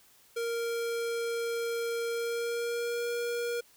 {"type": "tone with pitch glide", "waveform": "square", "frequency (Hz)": [465.5, 474.7], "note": ["A#4", "A#4"], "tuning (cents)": [-2, 31], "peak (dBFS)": -31, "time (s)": [0.36, 3.61], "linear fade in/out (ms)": 10, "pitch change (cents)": 33, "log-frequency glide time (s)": [2.1, 3.09], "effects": ["white hiss -61 dBFS RMS until 3.76 s"]}